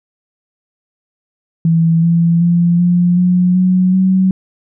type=tone with pitch steps; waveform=sine; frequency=164.81 / 168.47 / 172.21 / 176.03 / 179.93 / 183.93 / 188.01 Hz; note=E3 / E3 / F3 / F3 / F#3 / F#3 / F#3; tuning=0 / +38 / -24 / +14 / -48 / -10 / +28 cents; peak=-8 dBFS; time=1.65-4.31 s; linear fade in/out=2 ms; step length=380 ms; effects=none